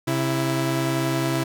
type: tone pair together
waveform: sawtooth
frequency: 134.14 / 330.1 Hz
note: C3 / E4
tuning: +43 / +2 cents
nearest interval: octave + major third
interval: 1559 cents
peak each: -20 dBFS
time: 0.07-1.44 s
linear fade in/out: 10 ms
effects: none